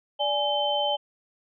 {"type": "tone cluster", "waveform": "sine", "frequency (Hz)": [585, 835, 3087], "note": ["D5", "G#5", "G7"], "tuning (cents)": [-7, 9, -27], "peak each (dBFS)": -27, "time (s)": [0.19, 0.97], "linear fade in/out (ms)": 20, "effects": []}